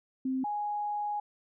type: tone pair in turn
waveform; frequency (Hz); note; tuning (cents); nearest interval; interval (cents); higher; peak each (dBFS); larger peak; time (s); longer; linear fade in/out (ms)
sine; 261.6 / 830.5; C4 / G#5; 0 / 0; octave + minor sixth; 2000; second; -28 / -30; first; 0.25-0.44 / 0.44-1.2; second; 5
effects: none